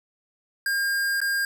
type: tone with dropouts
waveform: square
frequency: 1610 Hz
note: G6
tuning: 46 cents sharp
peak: -23 dBFS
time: 0.66-1.45 s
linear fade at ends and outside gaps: 2 ms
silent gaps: 1.204-1.215 s
effects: none